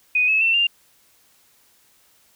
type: tone with pitch steps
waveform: sine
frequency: 2489 / 2587 / 2689 / 2795 Hz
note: D#7 / E7 / E7 / F7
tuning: 0 / -33 / +34 / +1 cents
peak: -15 dBFS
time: 0.15-0.67 s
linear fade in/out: 5 ms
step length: 130 ms
effects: white hiss -58 dBFS RMS until 2.35 s